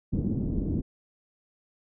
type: low-pass noise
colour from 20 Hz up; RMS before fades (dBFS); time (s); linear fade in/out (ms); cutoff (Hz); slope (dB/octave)
white; -28; 0.12-0.82; 20; 280; 24
effects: none